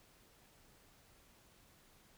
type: silence
effects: pink hiss -66 dBFS RMS until 2.17 s